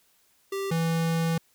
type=tone pair in turn; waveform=square; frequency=392 / 164.82 Hz; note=G4 / E3; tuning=0 / 0 cents; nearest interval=octave + minor third; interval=1500 cents; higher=first; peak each=-29 / -24 dBFS; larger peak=second; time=0.52-0.71 / 0.71-1.38 s; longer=second; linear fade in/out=5 ms; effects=white hiss -65 dBFS RMS until 1.54 s